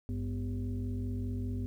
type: tone with frequency modulation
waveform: sine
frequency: 98 Hz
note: G2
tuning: in tune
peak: -32 dBFS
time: 0.09-1.66 s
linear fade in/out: 0 ms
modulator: 151 Hz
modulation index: 1.1
effects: 11-bit